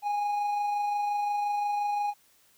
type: tone with amplitude modulation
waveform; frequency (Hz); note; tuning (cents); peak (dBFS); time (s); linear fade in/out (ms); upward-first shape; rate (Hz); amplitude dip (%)
triangle; 824; G#5; -14; -23; 0.02-2.14; 50; sine; 25.7; 25
effects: white hiss -63 dBFS RMS until 2.57 s